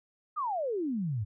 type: exponential sweep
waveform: sine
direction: down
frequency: 1284 to 96.4 Hz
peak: -29 dBFS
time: 0.36-1.25 s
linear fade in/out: 20 ms
effects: none